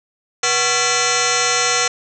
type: tone with frequency modulation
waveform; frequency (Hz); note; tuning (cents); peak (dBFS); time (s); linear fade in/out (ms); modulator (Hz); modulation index
sine; 2332; D7; -13; -14; 0.43-1.88; 5; 616; 7.7
effects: none